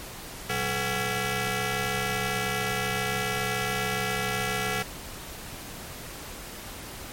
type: ring-modulated tone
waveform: 10% pulse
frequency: 309.6 Hz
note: D#4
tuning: 9 cents flat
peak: -15 dBFS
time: 0.49-4.83 s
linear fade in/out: 10 ms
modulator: 1050 Hz
effects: pink hiss -40 dBFS RMS until 7.12 s + MP3 64 kbps